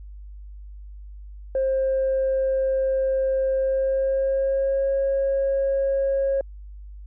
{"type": "tone with pitch glide", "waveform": "sine", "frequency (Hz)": [531, 545.3], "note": ["C5", "C#5"], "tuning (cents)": [25, -29], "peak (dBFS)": -18, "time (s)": [1.55, 6.41], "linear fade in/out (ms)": 2, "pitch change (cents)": 46, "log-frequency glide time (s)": [3.56, 4.91], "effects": ["tanh soft clip ceiling -16 dBFS", "added 50 Hz sine -37 dBFS peak until 7.06 s"]}